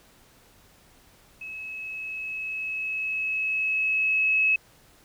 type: tone with level ramp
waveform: sine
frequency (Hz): 2578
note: E7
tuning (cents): -39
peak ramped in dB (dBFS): -35 to -18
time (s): 1.41-4.56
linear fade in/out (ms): 5
effects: pink hiss -57 dBFS RMS until 5.04 s